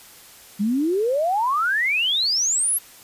sine exponential sweep, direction up, 194.5 to 11730 Hz, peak -18 dBFS, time 0.59-2.79 s, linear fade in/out 20 ms, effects white hiss -46 dBFS RMS until 3.03 s + resampled to 32000 Hz

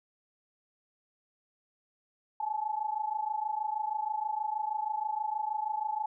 sine tone pair together, 844.7 / 871 Hz, G#5 / A5, +29 / -18 cents, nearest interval minor second, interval 53 cents, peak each -33 / -33 dBFS, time 2.4-6.06 s, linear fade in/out 5 ms, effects none

